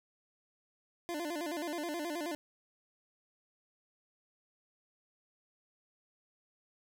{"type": "tone with vibrato", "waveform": "25% pulse", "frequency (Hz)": 320.2, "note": "D#4", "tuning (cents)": 50, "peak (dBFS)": -32, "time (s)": [1.09, 2.35], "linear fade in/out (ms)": 0, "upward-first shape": "square", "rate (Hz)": 9.4, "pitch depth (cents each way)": 130, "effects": []}